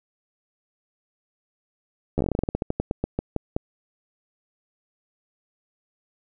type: slowing click train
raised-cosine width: 2 ms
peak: -10 dBFS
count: 21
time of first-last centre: 2.18-3.565 s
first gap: 12 ms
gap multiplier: 1.16
effects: none